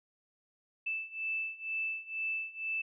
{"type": "beating tone pair", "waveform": "sine", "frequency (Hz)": [2637, 2639.1], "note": ["E7", "E7"], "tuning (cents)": [0, 1], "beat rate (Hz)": 2.1, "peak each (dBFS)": [-38, -36], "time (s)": [0.86, 2.82], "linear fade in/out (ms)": 10, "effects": []}